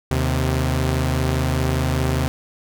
sawtooth tone pair together, 77.4 / 129.85 Hz, D#2 / C3, -9 / -13 cents, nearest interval major sixth, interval 896 cents, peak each -17 dBFS, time 0.11-2.28 s, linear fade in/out 0 ms, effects none

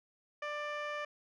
15% pulse tone with low-pass filter, 592 Hz, D5, 14 cents sharp, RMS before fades -39 dBFS, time 0.42-1.05 s, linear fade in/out 5 ms, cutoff 3000 Hz, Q 0.86, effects none

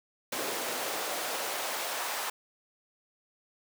pink noise with high-pass filter sweep, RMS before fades -34 dBFS, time 0.32-2.3 s, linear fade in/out 5 ms, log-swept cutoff 400 to 790 Hz, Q 1.3, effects none

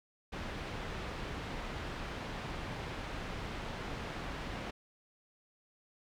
pink low-pass noise, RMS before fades -41 dBFS, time 0.32-4.71 s, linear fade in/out 10 ms, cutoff 3100 Hz, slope 12 dB/octave, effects none

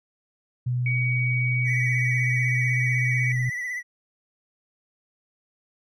sine tone with pitch glide, 123.8 to 125.09 Hz, B2 to B2, +5 to +23 cents, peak -22 dBFS, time 0.66-3.5 s, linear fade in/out 10 ms, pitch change +18 cents, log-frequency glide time 1.31-2.86 s
sine tone, 2257 Hz, C#7, 31 cents sharp, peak -25 dBFS, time 0.86-3.32 s, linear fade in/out 2 ms
triangle tone with vibrato, 1975.5 Hz, B6, in tune, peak -26 dBFS, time 1.64-3.83 s, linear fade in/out 50 ms, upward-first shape sine, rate 16 Hz, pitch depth 48 cents each way
effects none

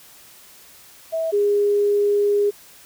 sine tone pair in turn, 650 / 409.5 Hz, E5 / G#4, -24 / -24 cents, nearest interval minor sixth, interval 800 cents, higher first, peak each -20 / -15 dBFS, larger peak second, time 1.12-1.32 / 1.32-2.51 s, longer second, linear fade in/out 20 ms, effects white hiss -47 dBFS RMS until 2.85 s

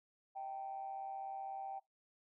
sine tone with amplitude modulation, 780 Hz, G5, 9 cents flat, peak -38 dBFS, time 0.35-1.8 s, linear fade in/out 20 ms, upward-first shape sine, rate 136 Hz, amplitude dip 60%, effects noise-tail reverb RT60 0.2 s tail -23 dB re dry + tanh soft clip ceiling -34 dBFS

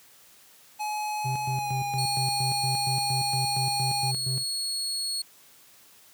square tone with pitch glide, 846 to 816.7 Hz, G#5 to G#5, +32 to -29 cents, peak -29 dBFS, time 0.79-4.12 s, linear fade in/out 20 ms, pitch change -61 cents, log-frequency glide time 1.5-1.77 s
triangle tone with tremolo, 130.81 Hz, C3, in tune, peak -25 dBFS, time 1.24-4.44 s, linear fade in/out 20 ms, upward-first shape square, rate 4.3 Hz, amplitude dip 80%
30% pulse tone, 4337 Hz, C#8, 39 cents flat, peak -25 dBFS, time 1.98-5.22 s, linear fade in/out 5 ms
effects white hiss -55 dBFS RMS until 6.13 s + high-pass 80 Hz 12 dB/octave

